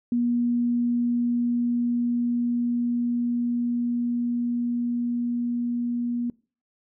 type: tone with level ramp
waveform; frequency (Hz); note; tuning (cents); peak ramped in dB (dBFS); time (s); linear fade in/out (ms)
sine; 240; B3; -49; -20 to -24; 0.12-6.3; 2
effects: noise-tail reverb RT60 0.4 s tail -24 dB re dry